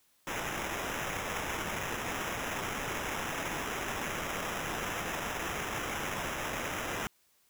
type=noise with sample-and-hold; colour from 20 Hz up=blue; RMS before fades=-36 dBFS; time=0.27-7.07 s; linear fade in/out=0 ms; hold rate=4410 Hz; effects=white hiss -69 dBFS RMS until 7.49 s